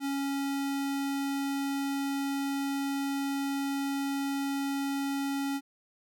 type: tone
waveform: square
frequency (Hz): 277.2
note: C#4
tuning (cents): 0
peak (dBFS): -30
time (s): 0-5.61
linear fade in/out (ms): 50
effects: none